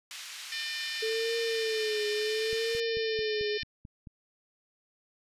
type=band-pass noise; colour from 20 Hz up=white; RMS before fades=-43 dBFS; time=0.11-2.8 s; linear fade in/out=0 ms; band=1800 to 5100 Hz; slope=12 dB/octave
type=harmonic tone; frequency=602 Hz; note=D5; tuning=43 cents sharp; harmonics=3 / 4 / 5 / 6 / 7 / 8 / 9; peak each=-39 / -40 / -41 / -42 / -42 / -43 / -44 dBFS; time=0.52-3.63 s; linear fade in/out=2 ms
type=tone with vibrato; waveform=sine; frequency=440 Hz; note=A4; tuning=in tune; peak=-29 dBFS; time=1.02-3.58 s; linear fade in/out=10 ms; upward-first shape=triangle; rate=0.71 Hz; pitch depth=88 cents each way
type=click train; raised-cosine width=5 ms; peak=-33 dBFS; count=8; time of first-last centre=2.53-4.072 s; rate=4.54 Hz
effects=resampled to 32000 Hz